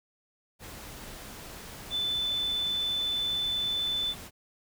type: tone in noise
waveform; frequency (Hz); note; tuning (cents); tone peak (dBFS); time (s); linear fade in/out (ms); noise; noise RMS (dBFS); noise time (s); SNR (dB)
sine; 3512; A7; -4; -27; 1.9-4.15; 50; pink; -44; 0.59-4.31; +14
effects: none